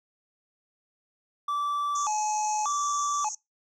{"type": "tone with vibrato", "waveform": "triangle", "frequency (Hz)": 994, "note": "B5", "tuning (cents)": 11, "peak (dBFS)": -24, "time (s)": [1.48, 3.29], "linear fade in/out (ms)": 5, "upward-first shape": "square", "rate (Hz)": 0.85, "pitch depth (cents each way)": 270}
{"type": "band-pass noise", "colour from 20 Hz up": "white", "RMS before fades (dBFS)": -36, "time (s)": [1.95, 3.35], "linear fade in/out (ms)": 5, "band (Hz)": [5900, 6900], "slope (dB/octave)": 96}
{"effects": ["noise-tail reverb RT60 0.2 s tail -24 dB re dry"]}